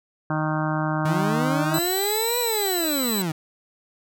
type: harmonic tone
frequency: 155 Hz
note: D#3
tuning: 6 cents flat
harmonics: 1 / 2 / 4 / 5 / 6 / 7 / 8 / 9 / 10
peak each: -25 / -28 / -31 / -32 / -33 / -33 / -34 / -35 / -35 dBFS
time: 0.3-1.79 s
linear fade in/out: 2 ms
type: linear two-way sweep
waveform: 30% pulse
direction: up then down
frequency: 150 to 490.9 to 150 Hz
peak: -21 dBFS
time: 1.05-3.32 s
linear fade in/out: 5 ms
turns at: 2.39 s
type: tone with vibrato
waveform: 10% pulse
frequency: 3991 Hz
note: B7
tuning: 17 cents sharp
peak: -18 dBFS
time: 1.74-3.22 s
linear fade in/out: 2 ms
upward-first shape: triangle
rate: 16 Hz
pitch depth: 8 cents each way
effects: none